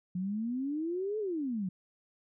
sine exponential two-way sweep, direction up then down, 176.7 to 440 to 176.7 Hz, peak -31 dBFS, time 0.15-1.69 s, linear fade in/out 5 ms, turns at 1.19 s, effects none

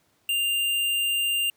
square tone, 2794 Hz, F7, in tune, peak -23 dBFS, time 0.29-1.5 s, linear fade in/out 2 ms, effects pink hiss -66 dBFS RMS until 1.56 s + high-pass 100 Hz 12 dB/octave

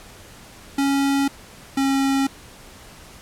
square tone pair in turn, 277 / 272.1 Hz, C#4 / C#4, -1 / -32 cents, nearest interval unison, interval 31 cents, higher first, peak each -18 dBFS, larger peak neither, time 0.78-1.28 / 1.77-2.27 s, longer neither, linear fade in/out 5 ms, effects pink hiss -44 dBFS RMS until 3.21 s + low-pass 12000 Hz 12 dB/octave

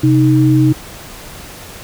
sine tone pair together, 130.81 / 311.4 Hz, C3 / D#4, 0 / +2 cents, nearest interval octave + minor third, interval 1502 cents, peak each -10 dBFS, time 0.03-0.73 s, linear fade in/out 10 ms, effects pink hiss -33 dBFS RMS until 1.83 s

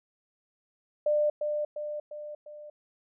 sine tone with echo, 597 Hz, D5, 28 cents sharp, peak -22 dBFS, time 1.06-1.3 s, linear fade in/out 5 ms, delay 350 ms, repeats 4, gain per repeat -5 dB, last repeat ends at 2.7 s, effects none

